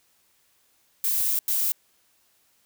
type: noise bursts at uneven times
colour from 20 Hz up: violet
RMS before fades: -24 dBFS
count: 2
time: 1.04-1.39 / 1.48-1.72 s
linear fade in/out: 2 ms
effects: white hiss -65 dBFS RMS until 2.65 s